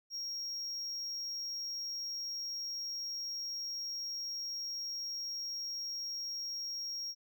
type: tone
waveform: triangle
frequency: 5588 Hz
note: F8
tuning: in tune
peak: -36 dBFS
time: 0.1-7.15 s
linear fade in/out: 50 ms
effects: none